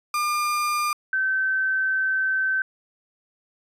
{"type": "tone pair in turn", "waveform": ["35% pulse", "sine"], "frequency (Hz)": [1203, 1540], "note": ["D6", "G6"], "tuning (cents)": [41, -31], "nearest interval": "major third", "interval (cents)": 428, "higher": "second", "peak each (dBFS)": -20, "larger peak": "neither", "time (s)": [[0.14, 0.93], [1.13, 2.62]], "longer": "second", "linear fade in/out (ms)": 2, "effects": ["resampled to 32000 Hz"]}